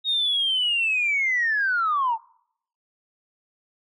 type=linear sweep; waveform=sine; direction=down; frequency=3757 to 865 Hz; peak=-19 dBFS; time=0.04-2.18 s; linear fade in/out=50 ms; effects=noise-tail reverb RT60 0.7 s tail -24 dB re dry + tanh soft clip ceiling -15 dBFS